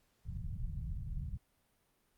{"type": "low-pass noise", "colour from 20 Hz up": "pink", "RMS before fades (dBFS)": -40, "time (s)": [0.25, 1.38], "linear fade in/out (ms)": 20, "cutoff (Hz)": 170, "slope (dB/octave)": 48, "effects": ["pink hiss -75 dBFS RMS until 2.17 s", "Opus 48 kbps"]}